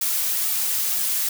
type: noise with flanger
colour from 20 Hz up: blue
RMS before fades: -23 dBFS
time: 0.01-1.29 s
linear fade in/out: 5 ms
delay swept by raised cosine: 1.9 to 3.8 ms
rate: 2.1 Hz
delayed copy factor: -0.55
effects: none